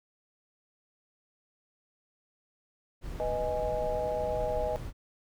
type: noise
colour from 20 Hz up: brown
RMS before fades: -38 dBFS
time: 3.01-4.93 s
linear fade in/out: 50 ms
type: chord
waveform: sine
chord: G# minor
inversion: first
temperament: equal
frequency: 493.9 / 622.3 / 830.6 Hz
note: B4 / D#5 / G#5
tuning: 0 / 0 / 0 cents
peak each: -34 / -31 / -36 dBFS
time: 3.2-4.76 s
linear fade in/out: 0 ms
effects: none